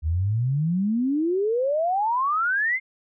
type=exponential sweep; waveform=sine; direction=up; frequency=74.4 to 2142 Hz; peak=-20 dBFS; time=0.02-2.8 s; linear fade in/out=50 ms; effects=none